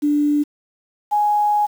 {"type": "tone pair in turn", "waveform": "sine", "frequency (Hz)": [293.7, 833.6], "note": ["D4", "G#5"], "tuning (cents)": [0, 6], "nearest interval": "octave + tritone", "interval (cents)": 1806, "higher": "second", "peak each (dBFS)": -14, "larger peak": "neither", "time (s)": [[0.02, 0.44], [1.11, 1.67]], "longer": "second", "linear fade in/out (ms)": 20, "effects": ["7-bit"]}